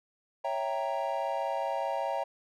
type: chord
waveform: triangle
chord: C# diminished seventh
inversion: none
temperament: equal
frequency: 554.4 / 659.3 / 784 / 932.3 Hz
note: C#5 / E5 / G5 / Bb5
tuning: 0 / 0 / 0 / 0 cents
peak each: -33 dBFS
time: 0.44-2.24 s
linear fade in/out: 10 ms
effects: none